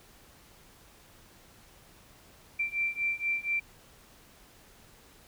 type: beating tone pair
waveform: sine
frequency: 2349 / 2353.2 Hz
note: D7 / D7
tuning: 0 / +3 cents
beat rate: 4.2 Hz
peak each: -32 / -31 dBFS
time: 2.59-3.6 s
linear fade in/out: 10 ms
effects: pink hiss -57 dBFS RMS until 5.27 s